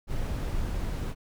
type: noise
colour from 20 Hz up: brown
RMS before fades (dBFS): -30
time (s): 0.07-1.15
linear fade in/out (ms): 50
effects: none